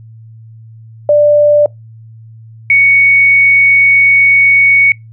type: tone pair in turn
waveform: sine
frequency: 590 / 2228 Hz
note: D5 / C#7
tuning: +8 / +8 cents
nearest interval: octave + major seventh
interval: 2300 cents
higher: second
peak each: -4 dBFS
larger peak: neither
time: 1.09-1.66 / 2.7-4.92 s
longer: second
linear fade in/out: 2 ms
effects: noise-tail reverb RT60 0.2 s tail -26 dB re dry + added 112 Hz sine -32 dBFS peak until 5.12 s